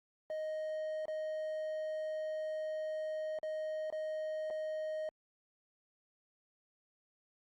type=tone with dropouts; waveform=triangle; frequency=623 Hz; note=D#5; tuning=2 cents sharp; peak=-34 dBFS; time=0.3-5.09 s; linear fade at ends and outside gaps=1 ms; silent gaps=1.055-1.081 / 3.388-3.43 / 3.902-3.925 / 4.502-4.507 s; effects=Opus 32 kbps